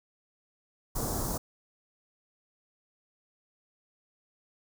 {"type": "band-stop noise", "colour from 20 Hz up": "pink", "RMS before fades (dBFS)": -32, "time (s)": [0.95, 1.38], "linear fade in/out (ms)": 10, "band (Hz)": [1200, 5500], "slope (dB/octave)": 24, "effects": []}